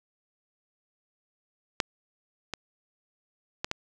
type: clicks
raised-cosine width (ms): 0.2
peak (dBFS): -6 / -15 / -12 / -12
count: 4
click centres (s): 1.802 / 2.537 / 3.645 / 3.714
effects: none